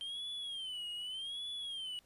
triangle tone with vibrato, 3144 Hz, G7, 4 cents sharp, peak -38 dBFS, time 0.01-1.99 s, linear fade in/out 0 ms, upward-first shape sine, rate 0.84 Hz, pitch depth 150 cents each way, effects pink hiss -69 dBFS RMS until 2.05 s + resampled to 32000 Hz

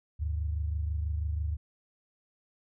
sine tone pair together, 74.8 / 100.93 Hz, D2 / G#2, +32 / -49 cents, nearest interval perfect fourth, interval 519 cents, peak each -29 / -37 dBFS, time 0.19-1.57 s, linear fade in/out 20 ms, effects none

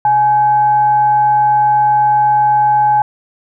sine tone with frequency modulation, 842 Hz, G#5, 24 cents sharp, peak -8 dBFS, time 0.05-3.02 s, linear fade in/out 2 ms, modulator 712 Hz, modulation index 0.21, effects none

